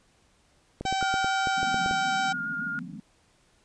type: clicks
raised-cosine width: 2 ms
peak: -20 dBFS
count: 11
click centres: 0.81 / 0.853 / 0.926 / 1.027 / 1.141 / 1.245 / 1.472 / 1.63 / 1.744 / 1.861 / 1.911 s
type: harmonic tone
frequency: 770 Hz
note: G5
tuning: 31 cents flat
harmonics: 1 / 2 / 3 / 4 / 5 / 6 / 7 / 8 / 9 / 10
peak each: -26 / -36 / -38 / -38 / -38 / -44 / -42 / -44 / -49 / -45 dBFS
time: 0.85-2.33 s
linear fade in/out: 10 ms
type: tone with vibrato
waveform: sine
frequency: 1419 Hz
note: F6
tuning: 27 cents sharp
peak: -29 dBFS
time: 1.01-2.79 s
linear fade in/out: 0 ms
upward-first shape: square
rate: 6.9 Hz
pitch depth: 13 cents each way
type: band-pass noise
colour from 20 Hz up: white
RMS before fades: -40 dBFS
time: 1.57-3 s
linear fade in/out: 0 ms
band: 150 to 270 Hz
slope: 96 dB/octave
effects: pink hiss -64 dBFS RMS until 3.64 s + resampled to 22050 Hz